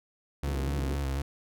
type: tone with vibrato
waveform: 35% pulse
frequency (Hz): 69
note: C#2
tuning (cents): -7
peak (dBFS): -27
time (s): 0.43-1.22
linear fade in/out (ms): 5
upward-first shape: square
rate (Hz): 4.1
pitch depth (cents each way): 39
type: band-pass noise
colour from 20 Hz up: pink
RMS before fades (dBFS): -39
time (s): 0.46-0.97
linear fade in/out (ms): 20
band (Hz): 130 to 450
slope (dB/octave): 48
effects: none